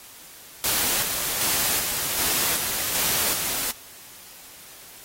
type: noise with tremolo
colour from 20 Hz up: white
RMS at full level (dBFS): -23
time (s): 0.64-3.71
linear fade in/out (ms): 0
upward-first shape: square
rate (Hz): 1.3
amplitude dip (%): 35
effects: white hiss -45 dBFS RMS until 5.04 s + AAC 48 kbps